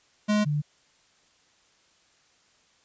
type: tone pair in turn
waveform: square / sine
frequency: 210 / 147.98 Hz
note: G#3 / D3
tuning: +19 / +13 cents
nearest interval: tritone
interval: 606 cents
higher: first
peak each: -21 / -23 dBFS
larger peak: first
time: 0.28-0.45 / 0.45-0.62 s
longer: neither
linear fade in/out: 20 ms
effects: white hiss -63 dBFS RMS until 2.84 s + resampled to 16000 Hz